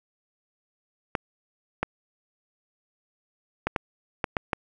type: clicks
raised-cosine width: 0.5 ms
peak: -9 dBFS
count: 7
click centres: 1.152 / 1.83 / 3.67 / 3.762 / 4.242 / 4.368 / 4.532 s
effects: none